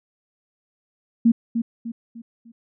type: tone with echo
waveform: sine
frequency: 231.1 Hz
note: A#3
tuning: 15 cents flat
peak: -11 dBFS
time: 1.25-1.32 s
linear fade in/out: 10 ms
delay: 300 ms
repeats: 4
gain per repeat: -8 dB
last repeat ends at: 2.52 s
effects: none